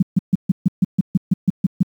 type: tone bursts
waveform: sine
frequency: 185 Hz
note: F#3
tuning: in tune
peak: -9 dBFS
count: 12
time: 0-1.828 s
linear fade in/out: 5 ms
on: 24 ms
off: 140 ms
effects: high-pass 100 Hz 12 dB/octave + 8-bit